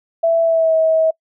sine tone with pitch glide, 663 to 641.9 Hz, E5 to E5, +10 to -46 cents, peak -11 dBFS, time 0.23-1.11 s, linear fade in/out 10 ms, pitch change -56 cents, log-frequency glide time 0.43-0.75 s, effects noise-tail reverb RT60 0.1 s tail -24 dB re dry

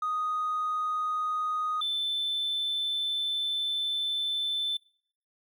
triangle tone pair in turn, 1244.5 / 3528 Hz, D#6 / A7, 0 / +4 cents, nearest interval octave + tritone, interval 1804 cents, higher second, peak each -24 dBFS, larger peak neither, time 0.02-1.81 / 1.81-4.77 s, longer second, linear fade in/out 5 ms, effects noise-tail reverb RT60 0.6 s tail -25 dB re dry + tanh soft clip ceiling -24 dBFS

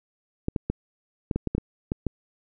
clicks, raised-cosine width 3 ms, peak -12 dBFS, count 10, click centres 0.484 / 0.562 / 0.7 / 1.312 / 1.36 / 1.473 / 1.55 / 1.581 / 1.919 / 2.067 s, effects none

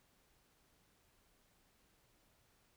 silence, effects pink hiss -73 dBFS RMS until 2.76 s

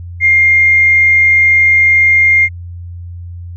triangle tone with tanh clipping, 2117 Hz, C7, 20 cents sharp, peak -5 dBFS, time 0.2-2.49 s, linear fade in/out 50 ms, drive 3 dB, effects added 87 Hz sine -24 dBFS peak until 3.56 s + resampled to 16000 Hz

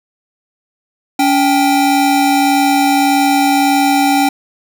square tone pair together, 282.3 / 785.2 Hz, C#4 / G5, +32 / +3 cents, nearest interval octave + tritone, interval 1771 cents, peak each -13 dBFS, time 1.19-4.29 s, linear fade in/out 5 ms, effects none

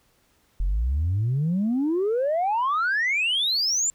sine exponential sweep, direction up, 41.2 to 7459 Hz, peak -19 dBFS, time 0.6-3.9 s, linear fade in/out 0 ms, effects tanh soft clip ceiling -18 dBFS + pink hiss -64 dBFS RMS until 3.94 s

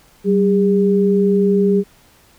sine tone pair together, 192.1 / 404.7 Hz, G3 / G#4, -35 / -45 cents, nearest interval octave + minor second, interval 1290 cents, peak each -14 dBFS, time 0.24-1.84 s, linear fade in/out 50 ms, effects pink hiss -51 dBFS RMS until 2.38 s

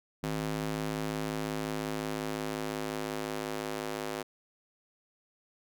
square tone with high-pass filter sweep, 52.8 Hz, G#1, 29 cents sharp, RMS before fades -35 dBFS, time 0.23-4.23 s, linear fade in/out 10 ms, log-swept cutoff 180 to 370 Hz, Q 1.1, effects none

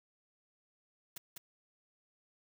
white noise with echo, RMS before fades -44 dBFS, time 1.16-1.18 s, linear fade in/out 5 ms, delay 200 ms, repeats 1, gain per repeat -2 dB, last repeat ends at 1.38 s, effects none

